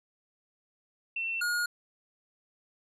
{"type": "tone pair in turn", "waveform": ["sine", "square"], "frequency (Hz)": [2696, 1433.9], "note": ["E7", "F6"], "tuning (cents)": [38, 45], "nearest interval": "major seventh", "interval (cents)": 1093, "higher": "first", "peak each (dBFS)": [-30, -28], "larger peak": "second", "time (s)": [[1.16, 1.41], [1.41, 1.66]], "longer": "neither", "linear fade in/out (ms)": 5, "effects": ["resampled to 32000 Hz"]}